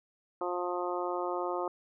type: harmonic tone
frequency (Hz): 177.7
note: F3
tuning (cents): +30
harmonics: 2 / 3 / 4 / 5 / 6 / 7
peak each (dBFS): -35 / -37 / -38 / -39 / -40 / -40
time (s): 0.41-1.68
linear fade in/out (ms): 2
effects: none